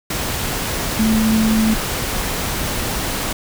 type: tone in noise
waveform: sine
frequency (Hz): 219.8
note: A3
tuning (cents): -2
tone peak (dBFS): -13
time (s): 0.99-1.74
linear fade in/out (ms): 5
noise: pink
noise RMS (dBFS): -22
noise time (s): 0.1-3.33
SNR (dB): +6
effects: none